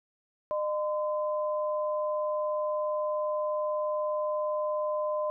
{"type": "tone pair together", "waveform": "sine", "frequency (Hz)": [607.1, 1024], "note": ["D#5", "C6"], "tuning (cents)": [-43, -38], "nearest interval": "major sixth", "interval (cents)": 905, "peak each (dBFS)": [-28, -34], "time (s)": [0.51, 5.3], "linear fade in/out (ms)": 0, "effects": []}